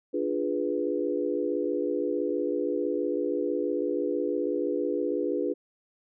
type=chord; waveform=sine; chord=D diminished seventh; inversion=none; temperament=equal; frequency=293.7 / 349.2 / 415.3 / 493.9 Hz; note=D4 / F4 / Ab4 / Cb5; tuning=0 / 0 / 0 / 0 cents; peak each=-31 dBFS; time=0.13-5.54 s; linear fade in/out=20 ms; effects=none